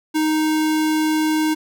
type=tone; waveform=square; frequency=311.1 Hz; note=D#4; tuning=in tune; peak=-17 dBFS; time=0.14-1.55 s; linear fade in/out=20 ms; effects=none